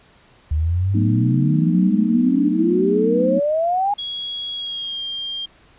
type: exponential sweep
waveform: sine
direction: up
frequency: 73.7 to 830.6 Hz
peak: -16 dBFS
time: 0.51-3.94 s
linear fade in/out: 5 ms
type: chord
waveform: sine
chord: B dominant seventh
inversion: second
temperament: just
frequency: 185.21 / 222.2 / 246.9 / 308.7 Hz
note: F#3 / A3 / B3 / D#4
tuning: +2 / +17 / 0 / -14 cents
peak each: -23 dBFS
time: 0.94-3.4 s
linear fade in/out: 10 ms
type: tone with pitch glide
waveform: sine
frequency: 3322 to 3200 Hz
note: G#7 to G7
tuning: 0 to +35 cents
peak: -24 dBFS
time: 3.98-5.46 s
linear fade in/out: 10 ms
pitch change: -65 cents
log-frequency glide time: 4.54-5.03 s
effects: pink hiss -52 dBFS RMS until 5.78 s + resampled to 8000 Hz

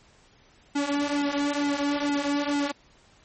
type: tone with flanger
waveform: sawtooth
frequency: 287 Hz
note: D4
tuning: 40 cents flat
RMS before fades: -26 dBFS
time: 0.75-2.72 s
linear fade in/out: 10 ms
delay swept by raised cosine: 1.7 to 5.1 ms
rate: 2.2 Hz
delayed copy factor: -0.7
effects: pink hiss -58 dBFS RMS until 3.24 s + MP3 32 kbps

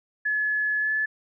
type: tone with pitch glide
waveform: sine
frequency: 1708 to 1727.8 Hz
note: G#6 to A6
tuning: +48 to -32 cents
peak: -22 dBFS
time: 0.25-1.06 s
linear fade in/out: 10 ms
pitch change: +20 cents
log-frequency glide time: 0.79-0.91 s
effects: none

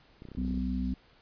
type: clicks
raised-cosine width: 3 ms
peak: -32 dBFS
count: 12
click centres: 0.221 / 0.253 / 0.287 / 0.317 / 0.35 / 0.384 / 0.415 / 0.449 / 0.479 / 0.509 / 0.542 / 0.576 s
type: harmonic tone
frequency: 63.4 Hz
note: B1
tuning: 46 cents sharp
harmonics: 1 / 3 / 4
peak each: -33 / -33 / -33 dBFS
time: 0.37-0.94 s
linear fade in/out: 5 ms
type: noise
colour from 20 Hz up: violet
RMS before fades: -46 dBFS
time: 0.41-0.96 s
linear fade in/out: 50 ms
effects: pink hiss -61 dBFS RMS until 1.21 s + resampled to 11025 Hz

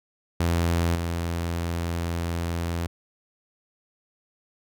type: tone with level steps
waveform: sawtooth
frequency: 84.8 Hz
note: E2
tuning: 50 cents sharp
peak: -17 / -22 dBFS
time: 0.4-2.87 s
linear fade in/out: 5 ms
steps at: 0.95 s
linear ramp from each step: 2 ms
effects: none

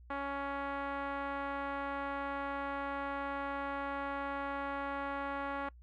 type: tone with low-pass filter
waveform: 5% pulse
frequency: 279 Hz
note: C#4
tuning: 11 cents sharp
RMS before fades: -38 dBFS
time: 0.1-5.69 s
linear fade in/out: 5 ms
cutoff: 1200 Hz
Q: 1.2
effects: noise-tail reverb RT60 0.1 s tail -24 dB re dry + added 60 Hz sine -53 dBFS peak until 5.82 s

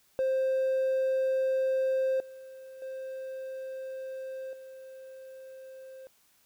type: tone with level steps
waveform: triangle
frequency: 526 Hz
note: C5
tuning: 9 cents sharp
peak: -22 / -42 / -34 / -42 dBFS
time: 0.19-6.07 s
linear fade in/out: 0 ms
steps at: 2.2 / 2.82 / 4.53 s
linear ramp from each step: 2 ms
effects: tanh soft clip ceiling -19 dBFS + white hiss -66 dBFS RMS until 6.45 s

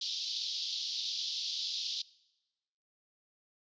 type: band-pass noise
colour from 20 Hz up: pink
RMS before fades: -37 dBFS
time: 0.01-2.02 s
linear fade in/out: 5 ms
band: 3400 to 5300 Hz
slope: 48 dB/octave
effects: noise-tail reverb RT60 1.0 s tail -22 dB re dry + resampled to 16000 Hz

